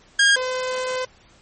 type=tone pair in turn; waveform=sawtooth; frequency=1622 / 510.9 Hz; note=G#6 / C5; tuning=-41 / -41 cents; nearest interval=octave + minor sixth; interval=2000 cents; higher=first; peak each=-9 / -19 dBFS; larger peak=first; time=0.19-0.36 / 0.36-1.05 s; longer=second; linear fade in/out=5 ms; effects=pink hiss -53 dBFS RMS until 1.41 s + MP3 32 kbps